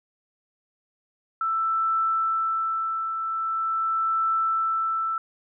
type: tone with tremolo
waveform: sine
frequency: 1326 Hz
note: E6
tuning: 10 cents sharp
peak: -20 dBFS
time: 1.41-5.18 s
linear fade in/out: 2 ms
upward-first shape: triangle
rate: 0.43 Hz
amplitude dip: 50%
effects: none